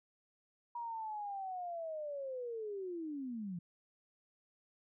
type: linear sweep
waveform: sine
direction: down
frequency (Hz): 959 to 166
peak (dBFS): -39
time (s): 0.75-3.59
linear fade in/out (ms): 5
effects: none